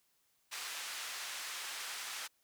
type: band-pass noise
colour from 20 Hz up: pink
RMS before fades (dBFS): -43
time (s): 0.51-2.28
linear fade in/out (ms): 20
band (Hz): 1400 to 10000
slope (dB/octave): 12
effects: white hiss -75 dBFS RMS until 2.43 s